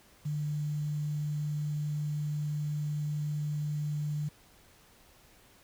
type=tone with quantisation; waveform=sine; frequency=149.1 Hz; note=D3; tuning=27 cents sharp; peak=-30 dBFS; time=0.25-4.29 s; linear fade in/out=10 ms; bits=9; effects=pink hiss -60 dBFS RMS until 5.63 s